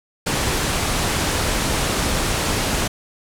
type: low-pass noise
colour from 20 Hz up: pink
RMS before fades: -21 dBFS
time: 0.26-2.88 s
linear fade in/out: 10 ms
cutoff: 11000 Hz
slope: 24 dB/octave
effects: none